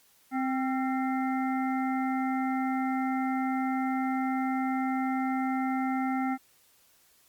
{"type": "harmonic tone with a mistuned harmonic", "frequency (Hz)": 261.6, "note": "C4", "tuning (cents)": 0, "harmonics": [1, 3, 5, 7, 8], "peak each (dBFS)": [-28, -32, -38, -45, -41], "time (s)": [0.31, 6.38], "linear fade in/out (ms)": 50, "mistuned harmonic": 5, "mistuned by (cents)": 61, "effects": ["white hiss -63 dBFS RMS until 7.28 s", "Opus 48 kbps"]}